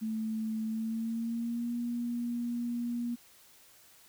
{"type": "tone with pitch glide", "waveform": "sine", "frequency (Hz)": [220, 238.5], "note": ["A3", "A#3"], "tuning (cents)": [0, 40], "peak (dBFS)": -31, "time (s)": [0.01, 3.16], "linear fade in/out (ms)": 20, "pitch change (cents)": 140, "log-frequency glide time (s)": [0.66, 1.72], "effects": ["white hiss -59 dBFS RMS until 4.08 s"]}